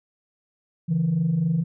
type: tone pair together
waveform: sine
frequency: 142.3 / 166.18 Hz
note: C#3 / E3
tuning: +46 / +14 cents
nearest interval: minor third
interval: 268 cents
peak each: -25 / -19 dBFS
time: 0.88-1.64 s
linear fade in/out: 20 ms
effects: tanh soft clip ceiling -15 dBFS